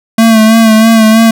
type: tone with vibrato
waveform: square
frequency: 222.5 Hz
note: A3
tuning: 20 cents sharp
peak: -3 dBFS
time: 0.18-1.31 s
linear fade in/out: 5 ms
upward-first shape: sine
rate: 3.1 Hz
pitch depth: 38 cents each way
effects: none